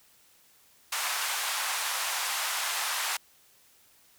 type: band-pass noise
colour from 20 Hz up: pink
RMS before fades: -31 dBFS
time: 0.92-3.17 s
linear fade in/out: 5 ms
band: 840 to 14000 Hz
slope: 24 dB/octave
effects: white hiss -61 dBFS RMS until 4.18 s